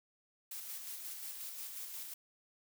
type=noise with tremolo; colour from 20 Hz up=blue; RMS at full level=-44 dBFS; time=0.51-2.14 s; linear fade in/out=5 ms; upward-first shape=square; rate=5.6 Hz; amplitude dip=30%; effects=none